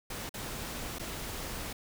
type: noise with dropouts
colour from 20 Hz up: pink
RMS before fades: -39 dBFS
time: 0.1-1.73 s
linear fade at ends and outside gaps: 5 ms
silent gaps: 0.293-0.34 / 0.986-0.994 s
effects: none